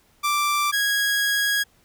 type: tone pair in turn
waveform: sawtooth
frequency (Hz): 1174.7 / 1651.7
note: D6 / G#6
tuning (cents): 0 / -10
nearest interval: tritone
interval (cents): 590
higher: second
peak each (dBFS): -16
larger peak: neither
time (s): 0.23-0.72 / 0.72-1.64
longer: second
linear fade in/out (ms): 20
effects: pink hiss -60 dBFS RMS until 1.84 s